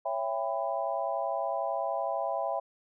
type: chord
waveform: sine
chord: C# half-diminished seventh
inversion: none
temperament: just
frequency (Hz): 554.4 / 665.2 / 798.3 / 997.9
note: C#5 / E5 / G5 / B5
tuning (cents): 0 / +16 / +31 / +18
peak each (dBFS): -35 / -32 / -34 / -37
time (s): 0.05-2.6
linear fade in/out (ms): 10
effects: none